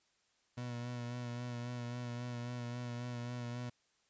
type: tone with vibrato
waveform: 30% pulse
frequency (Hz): 121.3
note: B2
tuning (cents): -31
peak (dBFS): -37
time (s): 0.57-3.7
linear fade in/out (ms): 10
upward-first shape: sine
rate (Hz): 3.7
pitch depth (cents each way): 27
effects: white hiss -75 dBFS RMS until 4.09 s + resampled to 16000 Hz